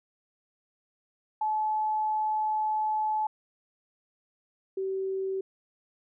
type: tone pair in turn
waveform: sine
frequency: 861 / 383.5 Hz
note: A5 / G4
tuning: -38 / -38 cents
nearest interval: octave + major second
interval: 1400 cents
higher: first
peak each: -25 / -28 dBFS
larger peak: first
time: 1.41-3.27 / 4.77-5.41 s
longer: first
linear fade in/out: 5 ms
effects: none